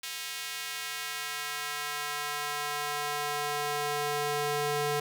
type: tone with high-pass filter sweep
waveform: square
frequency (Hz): 146.83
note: D3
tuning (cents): 0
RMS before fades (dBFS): -33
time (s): 0.03-5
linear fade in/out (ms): 5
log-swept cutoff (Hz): 2700 to 370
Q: 0.91
effects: none